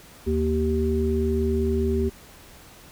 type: harmonic tone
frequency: 77.5 Hz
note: D#2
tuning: 6 cents flat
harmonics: 1 / 3 / 5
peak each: -24 / -26 / -24 dBFS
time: 0.26-2.1 s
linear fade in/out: 20 ms
effects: pink hiss -48 dBFS RMS until 2.91 s